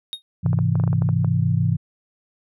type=tone with exponential decay; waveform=triangle; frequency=3722 Hz; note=A#7; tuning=3 cents flat; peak=-21 dBFS; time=0.13-0.22 s; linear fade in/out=0 ms; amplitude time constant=19 ms
type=chord; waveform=sine; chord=Ab augmented; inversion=none; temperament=equal; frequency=103.83 / 130.81 / 164.81 Hz; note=Ab2 / C3 / E3; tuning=0 / 0 / 0 cents; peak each=-21 dBFS; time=0.43-1.77 s; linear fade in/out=20 ms
type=clicks; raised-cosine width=1 ms; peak=-18 dBFS; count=11; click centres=0.462 / 0.531 / 0.589 / 0.755 / 0.799 / 0.838 / 0.877 / 0.93 / 1.021 / 1.09 / 1.246 s
effects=none